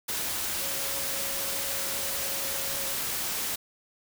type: tone in noise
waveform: sine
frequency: 550 Hz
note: C#5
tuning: 14 cents flat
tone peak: -42 dBFS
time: 0.6-2.94 s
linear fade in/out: 10 ms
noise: white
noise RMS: -31 dBFS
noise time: 0.08-3.56 s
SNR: -14 dB
effects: none